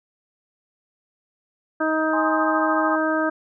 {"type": "harmonic tone", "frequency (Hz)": 314.5, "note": "D#4", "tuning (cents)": 19, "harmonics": [1, 2, 3, 4, 5], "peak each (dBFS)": [-23, -24, -30, -27, -26], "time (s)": [1.8, 3.3], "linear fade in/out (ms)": 10}
{"type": "chord", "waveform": "sine", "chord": "Ab major", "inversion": "none", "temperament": "equal", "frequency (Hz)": [830.6, 1046.5, 1244.5], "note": ["Ab5", "C6", "Eb6"], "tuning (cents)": [0, 0, 0], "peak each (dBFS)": [-27, -27, -28], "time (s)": [2.13, 2.96], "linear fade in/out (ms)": 5}
{"effects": []}